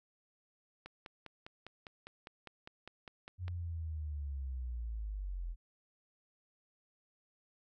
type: click train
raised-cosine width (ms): 0.3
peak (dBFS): -31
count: 14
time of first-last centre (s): 0.86-3.481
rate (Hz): 4.96
type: linear sweep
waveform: sine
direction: down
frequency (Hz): 91.3 to 40.71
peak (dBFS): -37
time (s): 3.38-5.56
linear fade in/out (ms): 50
effects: none